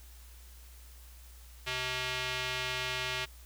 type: tone with band-pass filter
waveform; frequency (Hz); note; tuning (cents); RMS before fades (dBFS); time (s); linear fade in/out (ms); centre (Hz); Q
square; 127.4; C3; -46; -35; 1.66-3.26; 20; 2900; 1.4
effects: added 60 Hz sine -50 dBFS peak until 3.45 s + white hiss -58 dBFS RMS until 3.45 s